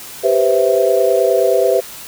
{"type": "chord", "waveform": "sine", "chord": "C major seventh", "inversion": "second", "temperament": "equal", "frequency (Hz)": [392, 493.9, 523.3, 659.3], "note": ["G4", "B4", "C5", "E5"], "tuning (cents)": [0, 0, 0, 0], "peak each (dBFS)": -16, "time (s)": [0.23, 1.81], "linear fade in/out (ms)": 20, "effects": ["white hiss -33 dBFS RMS until 2.07 s"]}